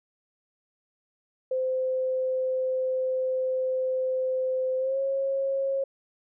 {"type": "tone with pitch glide", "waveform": "sine", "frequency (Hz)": [517, 543], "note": ["C5", "C#5"], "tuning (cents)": [-21, -36], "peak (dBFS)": -24, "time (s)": [1.51, 5.84], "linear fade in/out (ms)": 5, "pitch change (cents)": 85, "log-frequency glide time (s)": [4.78, 4.99], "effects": []}